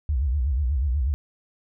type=tone with vibrato; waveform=sine; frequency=67.4 Hz; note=C#2; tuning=48 cents flat; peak=-20 dBFS; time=0.09-1.14 s; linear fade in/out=0 ms; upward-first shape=sine; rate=8.2 Hz; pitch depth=220 cents each way; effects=none